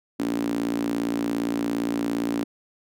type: tone with high-pass filter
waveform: sawtooth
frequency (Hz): 57.4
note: A#1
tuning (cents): -26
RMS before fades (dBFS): -26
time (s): 0.19-2.44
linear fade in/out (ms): 10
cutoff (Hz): 270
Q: 6.9
effects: none